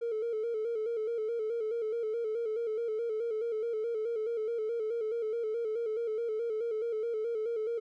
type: tone with vibrato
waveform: triangle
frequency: 450.2 Hz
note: A4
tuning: 40 cents sharp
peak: -27 dBFS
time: 0.01-7.8 s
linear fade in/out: 20 ms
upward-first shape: square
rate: 4.7 Hz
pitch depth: 66 cents each way
effects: tanh soft clip ceiling -27 dBFS